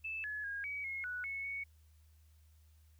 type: tone with pitch steps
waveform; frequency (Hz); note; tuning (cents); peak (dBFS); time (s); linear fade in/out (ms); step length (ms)
sine; 2629 / 1703 / 1631 / 2270 / 2163 / 1475 / 2200 / 2223; E7 / G#6 / G#6 / C#7 / C#7 / F#6 / C#7 / C#7; -5 / +43 / -32 / +41 / -43 / -6 / -14 / +4; -38; 0.04-1.64; 10; 200
effects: added 77 Hz sine -61 dBFS peak until 2.99 s + white hiss -75 dBFS RMS until 2.99 s